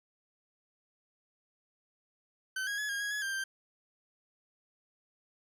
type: tone with pitch steps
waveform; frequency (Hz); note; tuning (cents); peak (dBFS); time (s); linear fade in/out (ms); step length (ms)
40% pulse; 1532 / 1645 / 1697 / 1626 / 1655 / 1689 / 1585 / 1574; G6 / G#6 / G#6 / G#6 / G#6 / G#6 / G6 / G6; -40 / -17 / +37 / -37 / -6 / +29 / +19 / +7; -32; 2.56-3.44; 5; 110
effects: low-pass 12000 Hz 12 dB/octave + 11-bit